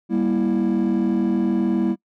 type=chord; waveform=triangle; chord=E diminished; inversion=first; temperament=just; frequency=197.78 / 237.3 / 329.6 Hz; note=G3 / Bb3 / E4; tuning=+16 / +31 / 0 cents; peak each=-19 dBFS; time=0.09-1.96 s; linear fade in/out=50 ms; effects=noise-tail reverb RT60 0.1 s tail -24 dB re dry + tanh soft clip ceiling -11 dBFS